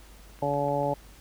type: click train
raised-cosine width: 0.5 ms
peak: -35 dBFS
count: 4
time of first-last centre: 0.39-0.832 s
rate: 6.79 Hz
type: harmonic tone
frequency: 142.8 Hz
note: D3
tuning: 48 cents flat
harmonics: 1 / 2 / 3 / 4 / 5 / 6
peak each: -33 / -34 / -34 / -28 / -34 / -30 dBFS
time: 0.42-0.94 s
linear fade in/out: 5 ms
effects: added 50 Hz sine -50 dBFS peak until 1.2 s + pink hiss -54 dBFS RMS until 1.2 s